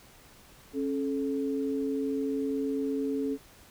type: tone pair together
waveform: sine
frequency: 273.3 / 433.8 Hz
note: C#4 / A4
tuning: -24 / -25 cents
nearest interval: minor sixth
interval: 799 cents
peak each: -29 / -32 dBFS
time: 0.73-3.38 s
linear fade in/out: 50 ms
effects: pink hiss -55 dBFS RMS until 3.7 s